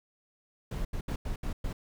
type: noise bursts at uneven times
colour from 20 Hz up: brown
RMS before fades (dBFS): -33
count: 6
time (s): 0.71-0.85 / 0.93-1.01 / 1.08-1.16 / 1.25-1.36 / 1.43-1.53 / 1.64-1.73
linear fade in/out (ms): 5
effects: none